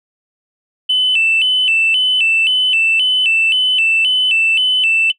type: tone with vibrato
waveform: sine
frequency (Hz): 2835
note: F7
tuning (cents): +25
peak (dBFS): -9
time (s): 0.89-5.12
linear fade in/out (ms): 10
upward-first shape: square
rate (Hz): 1.9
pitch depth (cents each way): 110
effects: noise-tail reverb RT60 0.1 s tail -21 dB re dry + tanh soft clip ceiling -6 dBFS